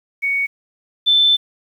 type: tone pair in turn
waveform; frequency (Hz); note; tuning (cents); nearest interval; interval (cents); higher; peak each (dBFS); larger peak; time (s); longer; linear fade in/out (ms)
sine; 2231 / 3531; C#7 / A7; +11 / +5; minor sixth; 794; second; -16 / -10; second; 0.22-0.47 / 1.06-1.37; second; 20
effects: 8-bit